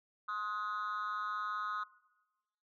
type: tone with amplitude modulation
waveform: sine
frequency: 1258 Hz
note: D#6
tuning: 19 cents sharp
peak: -29 dBFS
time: 0.28-1.84 s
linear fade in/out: 10 ms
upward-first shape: sine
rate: 205 Hz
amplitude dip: 100%
effects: noise-tail reverb RT60 1.0 s tail -19 dB re dry + tanh soft clip ceiling -31 dBFS